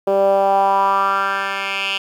10% pulse tone with band-pass filter sweep, 196 Hz, G3, in tune, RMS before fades -17 dBFS, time 0.07-1.98 s, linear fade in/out 5 ms, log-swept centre 490 to 2900 Hz, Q 3.9, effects 8-bit

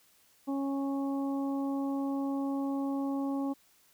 harmonic tone, 275.6 Hz, C#4, 10 cents flat, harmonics 1 / 2 / 3 / 4, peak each -30 / -41 / -42 / -46 dBFS, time 0.47-3.54 s, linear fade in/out 20 ms, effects white hiss -65 dBFS RMS until 3.93 s

